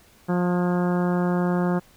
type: harmonic tone with a mistuned harmonic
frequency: 177.6 Hz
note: F3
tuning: 29 cents sharp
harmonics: 1 / 2 / 3 / 4 / 5 / 6 / 7 / 8 / 9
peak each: -21 / -27 / -31 / -33 / -35 / -37 / -38 / -39 / -40 dBFS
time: 0.28-1.8 s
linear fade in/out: 20 ms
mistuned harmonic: 9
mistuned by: +36 cents
effects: pink hiss -55 dBFS RMS until 1.96 s